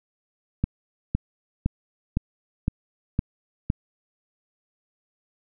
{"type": "click train", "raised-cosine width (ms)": 5, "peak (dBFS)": -9, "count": 7, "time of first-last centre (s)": [0.64, 3.701], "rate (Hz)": 1.96, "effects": []}